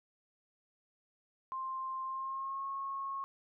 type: tone with pitch glide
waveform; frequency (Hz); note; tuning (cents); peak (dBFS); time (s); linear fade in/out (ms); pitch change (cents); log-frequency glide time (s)
sine; 1052 to 1091.6; C6 to C#6; +9 to -27; -36; 1.52-3.24; 0; +64; 2.04-2.66
effects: none